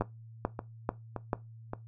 two click trains, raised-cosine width 1 ms, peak -14 / -21 dBFS, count 4 / 4, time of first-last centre 0.01-1.332 / 0.02-1.734 s, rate 2.27 / 1.75 Hz, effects noise-tail reverb RT60 0.2 s tail -18 dB re dry + added 113 Hz sine -47 dBFS peak until 1.87 s

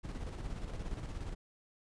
brown noise with tremolo, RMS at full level -39 dBFS, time 0.03-1.35 s, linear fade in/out 20 ms, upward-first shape square, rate 17 Hz, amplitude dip 45%, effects resampled to 22050 Hz

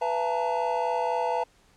triangle tone cluster, 494.3 / 675 / 861 / 925 Hz, B4 / E5 / A5 / A#5, +1 / +41 / -38 / -14 cents, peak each -28 dBFS, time 0.01-1.44 s, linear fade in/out 10 ms, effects pink hiss -61 dBFS RMS until 1.76 s + low-pass 9000 Hz 12 dB/octave

